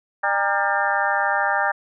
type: harmonic tone with a mistuned harmonic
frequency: 199.8 Hz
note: G3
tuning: 33 cents sharp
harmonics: 3 / 4 / 5 / 6 / 7 / 8 / 9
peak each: -28 / -23 / -27 / -28 / -27 / -25 / -26 dBFS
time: 0.23-1.72 s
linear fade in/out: 10 ms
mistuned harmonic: 5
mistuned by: -120 cents
effects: none